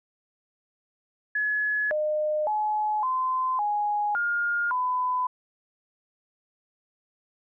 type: tone with pitch steps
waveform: sine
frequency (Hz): 1698 / 609 / 850 / 1030 / 831 / 1416 / 1004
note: G#6 / D#5 / G#5 / C6 / G#5 / F6 / B5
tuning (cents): +38 / -37 / +40 / -28 / +1 / +23 / +28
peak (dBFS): -23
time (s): 1.35-5.27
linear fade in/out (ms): 5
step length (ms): 560
effects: none